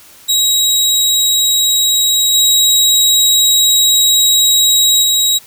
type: tone with level steps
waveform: 25% pulse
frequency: 3829 Hz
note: A#7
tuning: 46 cents sharp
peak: -6 / -4 / -6 dBFS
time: 0.28-5.39 s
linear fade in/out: 20 ms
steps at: 2.33 / 5.02 s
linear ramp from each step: 20 ms
effects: white hiss -41 dBFS RMS until 5.46 s